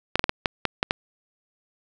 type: clicks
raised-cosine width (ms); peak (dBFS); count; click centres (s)
0.3; -4; 8; 0.156 / 0.194 / 0.241 / 0.294 / 0.458 / 0.653 / 0.829 / 0.909
effects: none